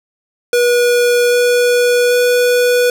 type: tone with pitch steps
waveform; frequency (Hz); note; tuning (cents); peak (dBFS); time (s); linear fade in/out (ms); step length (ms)
square; 484.2 / 487.3 / 490.4; B4 / B4 / B4; -34 / -23 / -12; -10; 0.53-2.9; 2; 790
effects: none